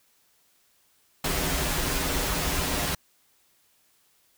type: noise with comb filter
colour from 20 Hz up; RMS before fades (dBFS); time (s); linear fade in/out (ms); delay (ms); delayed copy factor
pink; -27; 1.24-2.95; 5; 9.1; -0.95
effects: white hiss -65 dBFS RMS until 4.37 s